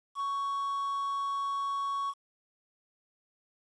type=tone with quantisation; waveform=triangle; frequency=1114 Hz; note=C#6; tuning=8 cents sharp; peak=-28 dBFS; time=0.15-2.14 s; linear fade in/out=50 ms; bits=9; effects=resampled to 22050 Hz